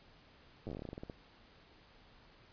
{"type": "slowing click train", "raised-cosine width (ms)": 2, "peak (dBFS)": -30, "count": 16, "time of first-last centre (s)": [0.67, 1.098], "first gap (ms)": 9, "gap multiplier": 1.15, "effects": ["pink hiss -62 dBFS RMS until 2.52 s", "resampled to 11025 Hz"]}